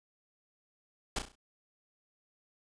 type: noise with echo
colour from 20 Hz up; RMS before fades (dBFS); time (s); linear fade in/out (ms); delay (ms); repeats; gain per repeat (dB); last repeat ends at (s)
pink; -32; 1.16-1.19; 5; 33; 5; -7; 1.355
effects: resampled to 22050 Hz